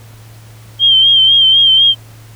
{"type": "tone with vibrato", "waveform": "sine", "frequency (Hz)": 3171, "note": "G7", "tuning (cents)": 19, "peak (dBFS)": -5, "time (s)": [0.79, 1.95], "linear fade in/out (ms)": 50, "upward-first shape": "sine", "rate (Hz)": 4, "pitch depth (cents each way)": 48, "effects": ["added 111 Hz sine -35 dBFS peak until 2.35 s", "pink hiss -43 dBFS RMS until 2.35 s"]}